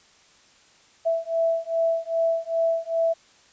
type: beating tone pair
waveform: sine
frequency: 659.3 / 661.8 Hz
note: E5 / E5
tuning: 0 / +7 cents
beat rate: 2.5 Hz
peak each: -24 dBFS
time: 1.05-3.14 s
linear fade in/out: 20 ms
effects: white hiss -56 dBFS RMS until 3.52 s + resampled to 16000 Hz